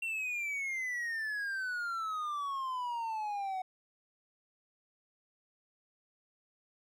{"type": "exponential sweep", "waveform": "triangle", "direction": "down", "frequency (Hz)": [2736, 740], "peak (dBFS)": -32, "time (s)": [0.02, 3.62], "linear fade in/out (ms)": 5, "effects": []}